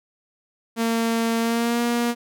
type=tone with pitch glide; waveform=sawtooth; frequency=228.7 to 237.7 Hz; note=A#3 to A#3; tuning=-33 to +34 cents; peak=-16 dBFS; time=0.76-2.15 s; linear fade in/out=50 ms; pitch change=+67 cents; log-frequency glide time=1.39-1.81 s; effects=none